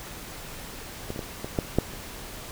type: clicks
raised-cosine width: 2 ms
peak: -18 / -24 / -18 / -19 / -10 / -6 / -25 dBFS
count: 7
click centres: 1.104 / 1.161 / 1.192 / 1.445 / 1.588 / 1.786 / 1.937 s
effects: pink hiss -40 dBFS RMS until 2.51 s